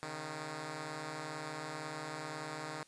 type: beating tone pair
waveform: 5% pulse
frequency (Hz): 136.4 / 154.4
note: C#3 / D#3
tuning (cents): -28 / -13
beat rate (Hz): 18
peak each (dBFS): -36 / -30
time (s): 0.03-2.83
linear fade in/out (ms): 0
effects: white hiss -64 dBFS RMS until 2.87 s + resampled to 22050 Hz